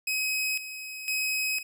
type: tone with tremolo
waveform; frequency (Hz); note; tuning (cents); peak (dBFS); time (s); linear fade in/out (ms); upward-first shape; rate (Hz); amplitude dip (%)
sawtooth; 2538; D#7; +34; -23; 0.07-1.63; 5; square; 0.99; 70
effects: none